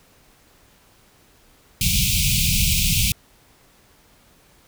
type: band-stop noise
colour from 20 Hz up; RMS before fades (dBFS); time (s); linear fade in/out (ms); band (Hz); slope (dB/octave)
pink; -19; 1.81-3.12; 2; 200 to 2300; 96
effects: pink hiss -55 dBFS RMS until 4.67 s